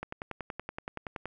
click train, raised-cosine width 0.5 ms, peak -21 dBFS, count 14, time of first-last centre 0.03-1.256 s, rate 10.6 Hz, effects none

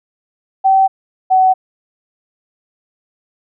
sine tone pair in turn, 770 / 751.5 Hz, G5 / F#5, -31 / +27 cents, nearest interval unison, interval 42 cents, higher first, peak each -7 dBFS, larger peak neither, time 0.64-0.88 / 1.3-1.54 s, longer neither, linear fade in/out 20 ms, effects none

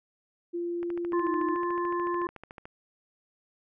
sine tone with pitch glide, 345.4 to 314.9 Hz, F4 to D#4, -19 to +21 cents, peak -29 dBFS, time 0.53-1.56 s, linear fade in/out 20 ms, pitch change -160 cents, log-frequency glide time 1.16-1.34 s
click train, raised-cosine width 0.5 ms, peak -28 dBFS, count 26, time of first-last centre 0.83-2.655 s, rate 13.7 Hz
harmonic tone, 349.2 Hz, F4, in tune, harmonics 1 / 3 / 5, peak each -29 / -30 / -41 dBFS, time 1.13-2.27 s, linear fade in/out 2 ms
effects none

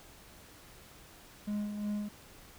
triangle tone with tremolo, 207.8 Hz, G#3, 1 cent sharp, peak -29 dBFS, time 1.47-2.09 s, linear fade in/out 10 ms, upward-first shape sine, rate 2.8 Hz, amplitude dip 50%, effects pink hiss -55 dBFS RMS until 2.58 s

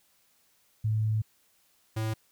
sine / square tone pair in turn, 108.8 / 110.26 Hz, A2 / A2, -19 / +4 cents, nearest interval unison, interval 23 cents, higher second, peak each -24 / -29 dBFS, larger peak first, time 0.84-1.22 / 1.96-2.14 s, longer first, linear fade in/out 10 ms, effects white hiss -67 dBFS RMS until 2.31 s

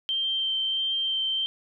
sine tone with vibrato, 3136 Hz, G7, in tune, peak -24 dBFS, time 0.09-1.46 s, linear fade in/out 0 ms, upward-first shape sine, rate 1.5 Hz, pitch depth 10 cents each way, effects none

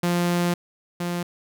sawtooth tone pair in turn, 174.61 / 174.61 Hz, F3 / F3, 0 / 0 cents, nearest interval unison, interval 0 cents, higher neither, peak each -16 / -21 dBFS, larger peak first, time 0.03-0.54 / 1-1.23 s, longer first, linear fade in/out 5 ms, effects none

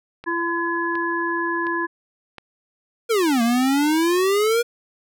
click train, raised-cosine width 0.3 ms, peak -21 dBFS, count 4, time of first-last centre 0.24-2.383 s, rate 1.4 Hz
harmonic tone, 338.9 Hz, E4, 48 cents sharp, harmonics 1 / 3 / 5, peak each -25 / -25 / -25 dBFS, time 0.26-1.87 s, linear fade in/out 20 ms
square exponential two-way sweep, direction down then up, 480.6 to 227.5 to 480.6 Hz, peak -17 dBFS, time 3.09-4.63 s, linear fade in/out 20 ms, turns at 3.42 s
effects none

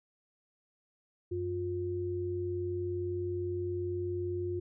sine tone pair together, 94.1 / 354.7 Hz, F#2 / F4, +30 / +27 cents, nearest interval octave + major seventh, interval 2297 cents, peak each -37 / -33 dBFS, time 1.31-4.6 s, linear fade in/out 10 ms, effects none

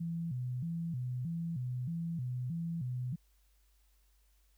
sine tone with vibrato, 144.8 Hz, D3, 24 cents flat, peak -34 dBFS, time 0-3.16 s, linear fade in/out 10 ms, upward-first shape square, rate 1.6 Hz, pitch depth 250 cents each way, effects added 50 Hz sine -66 dBFS peak until 4.57 s + white hiss -75 dBFS RMS until 4.57 s

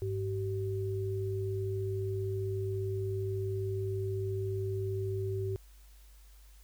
sine tone pair together, 101.7 / 383.3 Hz, G#2 / G4, -36 / -39 cents, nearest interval octave + major seventh, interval 2297 cents, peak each -33 / -35 dBFS, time 0.02-5.56 s, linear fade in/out 0 ms, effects added 50 Hz sine -53 dBFS peak until 6.63 s + white hiss -64 dBFS RMS until 6.63 s

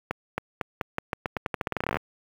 accelerating click train, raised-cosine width 0.5 ms, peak -11 dBFS, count 23, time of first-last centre 0.11-1.969 s, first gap 270 ms, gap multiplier 0.86, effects high-pass 60 Hz 12 dB/octave + 7-bit

